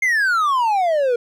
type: exponential sweep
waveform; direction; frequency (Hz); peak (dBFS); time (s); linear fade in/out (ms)
triangle; down; 2141 to 466.2; -13; 0.02-1.16; 5
effects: none